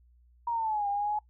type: linear two-way sweep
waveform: sine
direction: down then up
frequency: 954 to 802 to 848 Hz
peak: -27 dBFS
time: 0.47-1.19 s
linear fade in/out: 5 ms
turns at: 0.88 s
effects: noise-tail reverb RT60 0.1 s tail -21 dB re dry + added 60 Hz sine -58 dBFS peak until 1.29 s